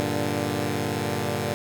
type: chord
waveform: 10% pulse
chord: G minor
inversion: none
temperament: equal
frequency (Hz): 98 / 116.54 / 146.83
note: G2 / Bb2 / D3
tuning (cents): 0 / 0 / 0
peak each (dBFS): -21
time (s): 0-1.54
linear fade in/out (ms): 0
effects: none